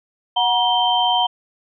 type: tone cluster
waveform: sine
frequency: 734 / 953 / 3126 Hz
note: F#5 / A#5 / G7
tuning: -14 / +38 / -6 cents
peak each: -19 dBFS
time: 0.36-1.27 s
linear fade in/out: 10 ms
effects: none